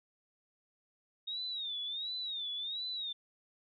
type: tone with vibrato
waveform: sine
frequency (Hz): 3700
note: A#7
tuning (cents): -14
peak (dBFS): -36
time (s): 1.27-3.13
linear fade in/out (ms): 10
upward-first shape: sine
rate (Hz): 1.4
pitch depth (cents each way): 140
effects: none